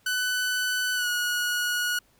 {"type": "tone with pitch glide", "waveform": "sawtooth", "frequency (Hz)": [1498, 1454.5], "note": ["F#6", "F#6"], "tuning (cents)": [21, -30], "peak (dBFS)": -21, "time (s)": [0.06, 1.99], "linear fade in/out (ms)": 5, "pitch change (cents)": -51, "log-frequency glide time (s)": [0.95, 1.08], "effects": ["pink hiss -63 dBFS RMS until 2.19 s"]}